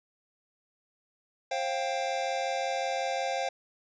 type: chord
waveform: square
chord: C suspended fourth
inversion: none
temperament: equal with one note detuned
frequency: 532.4 / 698.5 / 784 Hz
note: C5 / F5 / G5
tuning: +30 / 0 / 0 cents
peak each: -34 dBFS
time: 1.51-3.49 s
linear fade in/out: 5 ms
effects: resampled to 16000 Hz + 10-bit